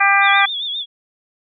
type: harmonic tone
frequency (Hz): 397.3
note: G4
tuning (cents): +23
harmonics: 2 / 3 / 4 / 5 / 6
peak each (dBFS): -17 / -17 / -17 / -17 / -17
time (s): 0-0.46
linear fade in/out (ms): 10
type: tone with vibrato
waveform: sine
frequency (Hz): 3486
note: A7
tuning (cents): -17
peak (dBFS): -21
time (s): 0.21-0.86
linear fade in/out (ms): 50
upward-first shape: sine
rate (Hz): 7.5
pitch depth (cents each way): 85
effects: none